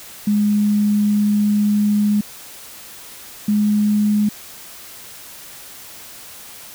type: tone pair in turn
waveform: sine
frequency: 207.7 / 209.1 Hz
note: G#3 / G#3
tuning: 0 / +12 cents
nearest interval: unison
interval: 12 cents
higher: second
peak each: -13 dBFS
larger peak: neither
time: 0.27-2.21 / 3.48-4.29 s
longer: first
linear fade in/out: 5 ms
effects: white hiss -38 dBFS RMS until 6.74 s